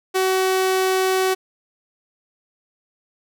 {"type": "tone", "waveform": "sawtooth", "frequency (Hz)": 376.7, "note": "F#4", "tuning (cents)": 31, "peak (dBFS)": -13, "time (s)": [0.14, 1.35], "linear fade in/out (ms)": 20, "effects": []}